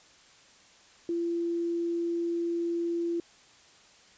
sine tone, 340.1 Hz, F4, 46 cents flat, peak -27 dBFS, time 1.09-3.2 s, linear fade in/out 2 ms, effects white hiss -57 dBFS RMS until 4.17 s + resampled to 16000 Hz

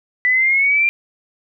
sine exponential sweep, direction up, 1975.5 to 2392 Hz, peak -12 dBFS, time 0.25-0.89 s, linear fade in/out 0 ms, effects none

